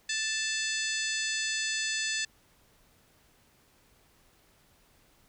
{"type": "harmonic tone with a mistuned harmonic", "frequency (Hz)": 880, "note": "A5", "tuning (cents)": 0, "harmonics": [2, 3, 4, 5, 6, 7, 8, 9], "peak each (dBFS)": [-34, -36, -37, -38, -39, -39, -40, -41], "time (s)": [0.09, 2.25], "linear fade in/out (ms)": 5, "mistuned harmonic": 6, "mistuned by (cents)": -97, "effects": ["pink hiss -64 dBFS RMS until 5.28 s"]}